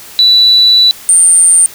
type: tone pair in turn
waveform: sine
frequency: 3958 / 8914 Hz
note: B7 / C#9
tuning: +3 / +9 cents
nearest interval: octave + major second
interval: 1406 cents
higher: second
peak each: -3 dBFS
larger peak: neither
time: 0.19-0.91 / 1.09-1.66 s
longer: first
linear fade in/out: 0 ms
effects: white hiss -32 dBFS RMS until 1.74 s